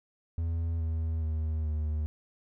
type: tone with pitch steps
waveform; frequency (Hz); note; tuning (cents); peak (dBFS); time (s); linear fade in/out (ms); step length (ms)
triangle; 82.9 / 80.73 / 78.61 / 76.55; E2 / E2 / D#2 / D#2; +10 / -36 / +18 / -28; -26; 0.38-2.06; 0; 420
effects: none